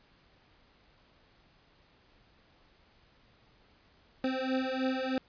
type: beating tone pair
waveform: 25% pulse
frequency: 259.3 / 262.5 Hz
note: C4 / C4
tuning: -15 / +6 cents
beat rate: 3.2 Hz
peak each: -29 dBFS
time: 4.24-5.18 s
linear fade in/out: 2 ms
effects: pink hiss -64 dBFS RMS until 5.28 s + resampled to 11025 Hz